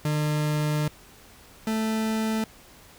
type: tone pair in turn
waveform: 40% pulse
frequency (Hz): 150.7 / 220.1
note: D3 / A3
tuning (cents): +45 / +1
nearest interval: perfect fifth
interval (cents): 656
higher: second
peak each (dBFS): -22 / -23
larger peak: first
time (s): 0.05-0.88 / 1.67-2.44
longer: first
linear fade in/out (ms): 2
effects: pink hiss -51 dBFS RMS until 2.98 s